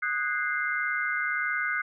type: chord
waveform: sine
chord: Ab dominant seventh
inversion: second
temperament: equal with one note detuned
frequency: 1244.5 / 1480 / 1621.4 / 2093 Hz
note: Eb6 / Gb6 / Ab6 / C7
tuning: 0 / 0 / -42 / 0 cents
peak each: -34 / -29 / -34 / -31 dBFS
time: 0.02-1.82 s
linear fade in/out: 10 ms
effects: none